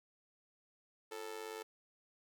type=tone with amplitude modulation; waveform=sawtooth; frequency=440 Hz; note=A4; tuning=in tune; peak=-36 dBFS; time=1.11-1.63 s; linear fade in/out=10 ms; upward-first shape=sine; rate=98.5 Hz; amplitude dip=80%; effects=none